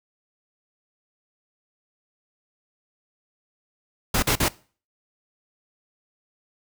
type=noise bursts; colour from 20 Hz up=pink; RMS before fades=-21 dBFS; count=3; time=4.14-4.485 s; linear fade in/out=5 ms; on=85 ms; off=45 ms; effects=noise-tail reverb RT60 0.4 s tail -21 dB re dry